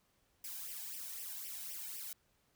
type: noise with flanger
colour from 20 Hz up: blue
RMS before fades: -45 dBFS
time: 0.44-2.13 s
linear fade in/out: 2 ms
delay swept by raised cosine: 0.36 to 1.32 ms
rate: 3.9 Hz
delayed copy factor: +0.8
effects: pink hiss -75 dBFS RMS until 2.55 s